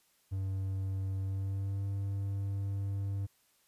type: tone with pitch glide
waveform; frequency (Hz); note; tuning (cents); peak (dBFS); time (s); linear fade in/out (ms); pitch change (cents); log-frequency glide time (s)
triangle; 96.1 to 98.8; G2 to G2; -34 to +14; -30; 0.31-3.27; 20; +48; 1.21-1.85
effects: white hiss -70 dBFS RMS until 3.67 s + resampled to 32000 Hz